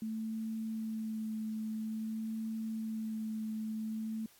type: tone with vibrato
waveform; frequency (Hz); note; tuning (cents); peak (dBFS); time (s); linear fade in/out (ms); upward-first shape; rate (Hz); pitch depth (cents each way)
sine; 220; A3; 0; -35; 0.02-4.26; 2; sine; 0.5; 14
effects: white hiss -63 dBFS RMS until 4.39 s + AAC 64 kbps